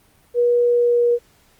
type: tone with pitch glide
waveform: sine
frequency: 481.8 to 477.9 Hz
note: B4 to A#4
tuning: -43 to +43 cents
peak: -13 dBFS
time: 0.34-1.19 s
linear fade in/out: 50 ms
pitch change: -14 cents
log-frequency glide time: 0.65-1.06 s
effects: pink hiss -56 dBFS RMS until 1.59 s + Opus 32 kbps